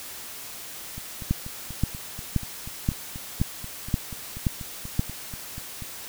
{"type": "two click trains", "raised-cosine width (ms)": 5, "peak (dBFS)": [-24, -9], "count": [21, 8], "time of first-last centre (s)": [[0.98, 5.823], [1.31, 4.994]], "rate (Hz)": [4.13, 1.9], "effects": ["white hiss -39 dBFS RMS until 6.08 s"]}